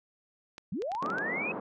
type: clicks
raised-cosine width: 0.2 ms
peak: -26 dBFS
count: 8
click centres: 0.581 / 0.821 / 0.918 / 0.95 / 1.026 / 1.061 / 1.102 / 1.184 s
type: linear sweep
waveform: sine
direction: up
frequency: 144.8 to 2594 Hz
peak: -31 dBFS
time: 0.72-1.52 s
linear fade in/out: 5 ms
type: band-pass noise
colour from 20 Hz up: pink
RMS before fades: -37 dBFS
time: 1.02-1.6 s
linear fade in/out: 5 ms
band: 190 to 1200 Hz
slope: 24 dB/octave
effects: none